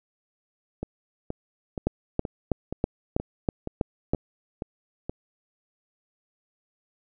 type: two click trains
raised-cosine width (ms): 2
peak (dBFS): -9 / -17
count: 8 / 10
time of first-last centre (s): 1.87-4.135 / 0.83-5.095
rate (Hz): 3.09 / 2.11
effects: none